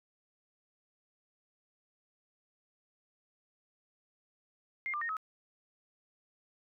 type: tone with pitch steps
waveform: sine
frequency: 2114 / 1192 / 1852 / 1280 Hz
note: C7 / D6 / A#6 / D#6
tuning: +17 / +25 / -12 / +49 cents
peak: -33 dBFS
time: 4.86-5.168 s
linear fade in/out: 0 ms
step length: 77 ms
effects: none